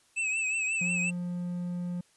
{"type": "tone with vibrato", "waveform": "square", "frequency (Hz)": 2600, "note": "E7", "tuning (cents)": -24, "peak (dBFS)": -28, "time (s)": [0.16, 1.11], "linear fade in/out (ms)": 20, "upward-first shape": "triangle", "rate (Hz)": 5.6, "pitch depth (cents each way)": 69}
{"type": "tone", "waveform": "triangle", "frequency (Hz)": 176.6, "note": "F3", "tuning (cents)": 20, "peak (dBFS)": -29, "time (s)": [0.81, 2.01], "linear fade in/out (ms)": 5}
{"effects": ["white hiss -65 dBFS RMS until 2.16 s", "resampled to 24000 Hz"]}